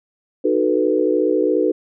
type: chord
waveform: sine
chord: B dominant seventh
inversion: first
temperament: equal with one note detuned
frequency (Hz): 307 / 370 / 440 / 493.9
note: D#4 / F#4 / A4 / B4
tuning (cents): -23 / 0 / 0 / 0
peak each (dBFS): -20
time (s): 0.44-1.72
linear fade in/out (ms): 10
effects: none